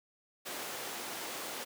pink high-pass noise, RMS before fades -41 dBFS, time 0.45-1.65 s, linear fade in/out 20 ms, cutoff 350 Hz, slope 12 dB/octave, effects none

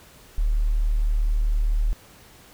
sine tone, 37.78 Hz, D1, 50 cents sharp, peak -18 dBFS, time 0.38-1.93 s, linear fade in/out 0 ms, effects pink hiss -50 dBFS RMS until 2.53 s

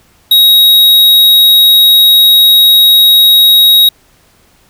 square tone, 3796 Hz, A#7, 31 cents sharp, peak -3 dBFS, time 0.31-3.89 s, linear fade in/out 5 ms, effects pink hiss -48 dBFS RMS until 4.69 s

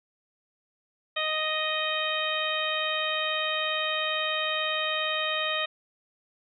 harmonic tone, 622.3 Hz, D#5, in tune, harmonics 1 / 2 / 3 / 4 / 5 / 6, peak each -33 / -33 / -33 / -33 / -33 / -33 dBFS, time 1.16-5.66 s, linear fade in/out 10 ms, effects none

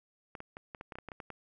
clicks, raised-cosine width 0.5 ms, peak -28 dBFS, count 12, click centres 0.352 / 0.404 / 0.569 / 0.748 / 0.811 / 0.922 / 0.955 / 0.986 / 1.087 / 1.118 / 1.202 / 1.303 s, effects none

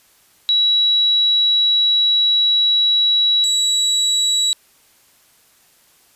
sine / 35% pulse tone pair in turn, 3900 / 3900 Hz, B7 / B7, -23 / -23 cents, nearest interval unison, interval 0 cents, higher neither, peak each -12 dBFS, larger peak neither, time 0.49-3.44 / 3.44-4.53 s, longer first, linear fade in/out 0 ms, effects white hiss -54 dBFS RMS until 6.15 s + resampled to 32000 Hz

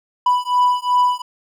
triangle beating tone pair, 987.8 / 990.5 Hz, B5 / B5, 0 / +5 cents, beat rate 2.7 Hz, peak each -15 dBFS, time 0.26-1.22 s, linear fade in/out 5 ms, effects none

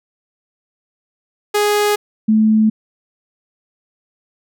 sawtooth / sine tone pair in turn, 415.3 / 217.5 Hz, G#4 / A3, 0 / -20 cents, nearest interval major seventh, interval 1120 cents, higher first, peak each -9 dBFS, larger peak neither, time 1.54-1.96 / 2.28-2.7 s, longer neither, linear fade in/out 10 ms, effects none

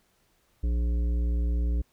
harmonic tone, 58.8 Hz, A#1, 16 cents sharp, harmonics 1 / 3 / 5 / 7 / 9, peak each -23 / -40 / -41 / -47 / -52 dBFS, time 0.63-1.82 s, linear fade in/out 10 ms, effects pink hiss -68 dBFS RMS until 1.92 s

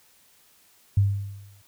sine tone with exponential decay, 99.8 Hz, G2, 32 cents sharp, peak -14 dBFS, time 0.97-1.62 s, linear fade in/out 5 ms, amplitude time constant 140 ms, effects white hiss -59 dBFS RMS until 1.67 s

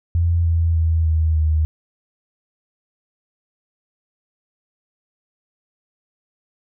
sine tone with pitch steps, 84.9 / 83.1 / 81.35 / 79.63 / 77.94 Hz, F2 / E2 / E2 / D#2 / D#2, -48 / +15 / -22 / +41 / +4 cents, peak -14 dBFS, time 0.15-1.65 s, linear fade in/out 0 ms, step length 300 ms, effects none

